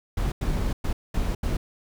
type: noise bursts at uneven times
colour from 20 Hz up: brown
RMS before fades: -25 dBFS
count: 5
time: 0.17-0.32 / 0.41-0.73 / 0.84-0.93 / 1.14-1.35 / 1.43-1.57 s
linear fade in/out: 5 ms
effects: none